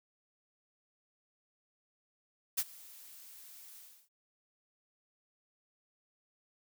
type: noise with ADSR envelope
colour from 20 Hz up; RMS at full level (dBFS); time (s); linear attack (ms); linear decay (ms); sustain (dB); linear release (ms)
blue; -29; 2.57-4.09; 18; 46; -24; 310
effects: none